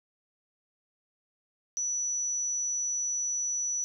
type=tone; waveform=sine; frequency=5920 Hz; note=F#8; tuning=in tune; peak=-28 dBFS; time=1.77-3.84 s; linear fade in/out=0 ms; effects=none